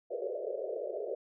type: band-pass noise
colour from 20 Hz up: pink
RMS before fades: -37 dBFS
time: 0.1-1.15 s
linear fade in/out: 5 ms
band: 380 to 640 Hz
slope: 96 dB/octave
effects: none